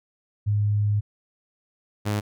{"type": "tone pair in turn", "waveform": ["sine", "sawtooth"], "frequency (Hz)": [103.83, 104.35], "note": ["G#2", "G#2"], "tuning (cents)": [0, 9], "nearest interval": "unison", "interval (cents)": 9, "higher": "second", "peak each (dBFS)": -19, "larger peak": "neither", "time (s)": [[0.46, 1.01], [2.05, 2.21]], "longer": "first", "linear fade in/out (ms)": 20, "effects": []}